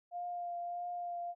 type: tone with vibrato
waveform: sine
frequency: 701 Hz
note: F5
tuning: 6 cents sharp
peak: -37 dBFS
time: 0.11-1.35 s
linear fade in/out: 50 ms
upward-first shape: triangle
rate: 1.6 Hz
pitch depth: 17 cents each way
effects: none

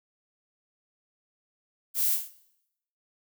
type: noise with echo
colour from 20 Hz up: violet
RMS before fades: -27 dBFS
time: 1.94-2.18 s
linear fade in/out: 50 ms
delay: 27 ms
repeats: 5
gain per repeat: -4 dB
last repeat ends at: 2.315 s
effects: noise-tail reverb RT60 0.8 s tail -18 dB re dry

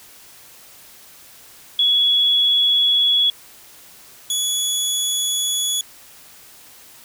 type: tone pair in turn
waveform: sine / 20% pulse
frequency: 3371 / 3392 Hz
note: G#7 / G#7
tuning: +25 / +36 cents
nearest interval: unison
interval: 11 cents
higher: second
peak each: -13 dBFS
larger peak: neither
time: 1.79-3.3 / 4.3-5.81 s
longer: neither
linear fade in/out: 2 ms
effects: white hiss -45 dBFS RMS until 7.04 s

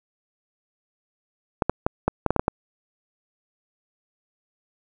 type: clicks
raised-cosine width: 1 ms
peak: -5 dBFS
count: 9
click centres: 1.622 / 1.696 / 1.865 / 2.08 / 2.263 / 2.306 / 2.363 / 2.395 / 2.481 s
effects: none

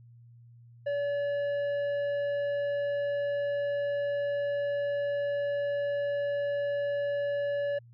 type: tone with tanh clipping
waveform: sine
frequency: 572 Hz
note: D5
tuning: 46 cents flat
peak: -29 dBFS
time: 0.86-7.79 s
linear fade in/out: 10 ms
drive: 8 dB
effects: added 118 Hz sine -51 dBFS peak until 7.93 s

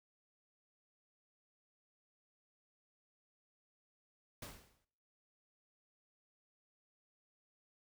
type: noise with exponential decay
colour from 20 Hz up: pink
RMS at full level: -45 dBFS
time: 4.42-4.85 s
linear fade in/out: 5 ms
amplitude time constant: 93 ms
effects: noise-tail reverb RT60 0.9 s tail -26 dB re dry

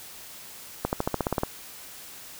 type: accelerating click train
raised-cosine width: 1 ms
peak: -10 dBFS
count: 10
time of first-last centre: 0.85-1.434 s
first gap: 79 ms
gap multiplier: 0.95
effects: white hiss -44 dBFS RMS until 2.39 s

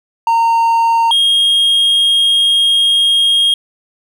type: tone pair in turn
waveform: triangle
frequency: 919 / 3249 Hz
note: A#5 / G#7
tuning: -25 / -39 cents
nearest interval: octave + minor seventh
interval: 2186 cents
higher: second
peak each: -7 / -7 dBFS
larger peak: neither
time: 0.27-1.11 / 1.11-3.54 s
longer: second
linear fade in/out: 2 ms
effects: none

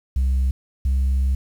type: tone pair in turn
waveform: sine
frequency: 65.41 / 66.25 Hz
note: C2 / C2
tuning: 0 / +22 cents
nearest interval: unison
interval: 22 cents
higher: second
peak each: -14 / -14 dBFS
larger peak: neither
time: 0.16-0.51 / 0.85-1.35 s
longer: second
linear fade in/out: 5 ms
effects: tanh soft clip ceiling -15 dBFS + 8-bit

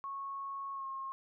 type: tone with pitch glide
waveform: sine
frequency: 1100 to 1076.1 Hz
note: C#6 to C6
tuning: -14 to +48 cents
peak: -38 dBFS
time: 0.04-1.12 s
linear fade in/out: 0 ms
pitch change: -38 cents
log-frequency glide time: 0.73-0.86 s
effects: none

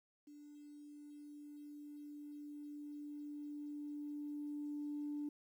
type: tone with level ramp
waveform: sine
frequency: 293.7 Hz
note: D4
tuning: in tune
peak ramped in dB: -54 to -38 dBFS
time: 0.27-5.29 s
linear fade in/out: 5 ms
effects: tanh soft clip ceiling -35 dBFS + 12-bit

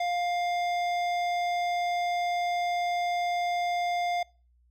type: tone with hard clipping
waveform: sine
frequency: 703 Hz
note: F5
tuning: 11 cents sharp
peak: -28 dBFS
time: 0-4.23 s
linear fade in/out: 5 ms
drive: 13 dB
effects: noise-tail reverb RT60 0.4 s tail -26 dB re dry + added 60 Hz sine -61 dBFS peak until 4.7 s

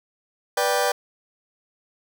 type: chord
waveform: sawtooth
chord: G major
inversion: first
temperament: just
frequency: 490 / 588 / 784 Hz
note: B4 / D5 / G5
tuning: -14 / +2 / 0 cents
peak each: -20 dBFS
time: 0.57-0.92 s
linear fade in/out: 5 ms
effects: none

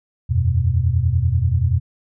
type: chord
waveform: sine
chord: E suspended second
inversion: none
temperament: just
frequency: 82.41 / 92.71 / 123.61 Hz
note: E2 / F#2 / B2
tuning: 0 / +4 / +2 cents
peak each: -19 dBFS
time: 0.29-1.8 s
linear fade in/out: 20 ms
effects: none

